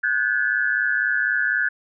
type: tone cluster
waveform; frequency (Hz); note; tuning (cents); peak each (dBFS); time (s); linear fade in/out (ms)
sine; 1470 / 1574 / 1714; F#6 / G6 / A6; -12 / +7 / -46; -23; 0.03-1.69; 10
effects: none